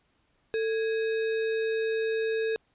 sine tone with sample-and-hold, 445 Hz, A4, 20 cents sharp, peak -25 dBFS, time 0.54-2.56 s, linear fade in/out 0 ms, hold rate 2100 Hz, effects pink hiss -70 dBFS RMS until 2.74 s + resampled to 8000 Hz

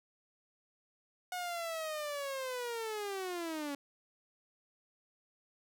sawtooth linear sweep, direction down, 730 to 277.8 Hz, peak -33 dBFS, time 1.32-3.75 s, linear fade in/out 2 ms, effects none

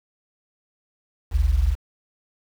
sine tone pair together, 51.41 / 72.7 Hz, G#1 / D2, -17 / -17 cents, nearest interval tritone, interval 600 cents, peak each -18 dBFS, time 1.31-1.76 s, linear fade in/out 50 ms, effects tanh soft clip ceiling -11 dBFS + 7-bit

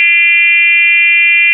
sine tone with frequency modulation, 2388 Hz, D7, 28 cents sharp, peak -5 dBFS, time 0-1.53 s, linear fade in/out 0 ms, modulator 346 Hz, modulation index 0.94, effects none

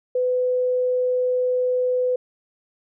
sine tone, 502 Hz, B4, 28 cents sharp, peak -18 dBFS, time 0.15-2.16 s, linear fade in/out 5 ms, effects none

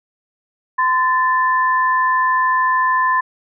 sine tone pair together, 1026.7 / 1760 Hz, C6 / A6, -33 / 0 cents, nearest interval major sixth, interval 933 cents, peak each -14 / -19 dBFS, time 0.78-3.21 s, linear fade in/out 10 ms, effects none

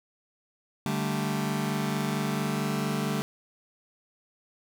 sawtooth chord, D suspended fourth, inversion none, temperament just, 146.83 / 195.78 / 220.2 Hz, D3 / G3 / A3, 0 / -2 / +2 cents, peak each -27 dBFS, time 0.86-3.22 s, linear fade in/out 0 ms, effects none

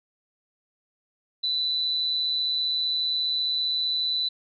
sine tone with amplitude modulation, 3988 Hz, B7, 16 cents sharp, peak -21 dBFS, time 1.43-4.29 s, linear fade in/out 10 ms, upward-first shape sine, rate 155 Hz, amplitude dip 45%, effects none

